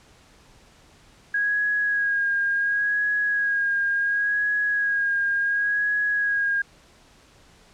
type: tone with vibrato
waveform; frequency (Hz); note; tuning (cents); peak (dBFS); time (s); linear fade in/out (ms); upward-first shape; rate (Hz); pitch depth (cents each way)
sine; 1644; G#6; -18; -20; 1.34-6.62; 5; sine; 0.7; 30
effects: pink hiss -54 dBFS RMS until 7.73 s + low-pass 8000 Hz 12 dB/octave